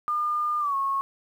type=tone with pitch glide; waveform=sine; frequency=1208 to 1095 Hz; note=D6 to C#6; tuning=+48 to -22 cents; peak=-23 dBFS; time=0.08-1.01 s; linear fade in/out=0 ms; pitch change=-170 cents; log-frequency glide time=0.6-0.75 s; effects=9-bit